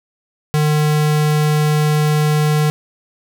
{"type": "tone", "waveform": "square", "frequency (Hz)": 151.3, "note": "D#3", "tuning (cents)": -48, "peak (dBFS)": -13, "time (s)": [0.54, 2.7], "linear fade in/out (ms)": 0, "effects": []}